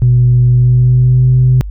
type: tone with pitch glide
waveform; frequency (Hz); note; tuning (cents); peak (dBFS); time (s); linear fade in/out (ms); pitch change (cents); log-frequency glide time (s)
sine; 123.47 to 127.53; B2 to C3; 0 to -44; -4; 0.02-1.61; 0; +56; 0.51-1.28
effects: tanh soft clip ceiling -1 dBFS + added 50 Hz sine -20 dBFS peak until 1.7 s